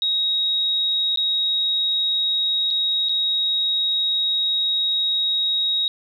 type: tone with dropouts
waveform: sine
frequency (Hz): 3787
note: A#7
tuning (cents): +27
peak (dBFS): -18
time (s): 0.02-5.88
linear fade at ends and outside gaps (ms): 1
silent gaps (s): 1.16-1.173 / 2.705-2.709 / 3.087-3.093
effects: 9-bit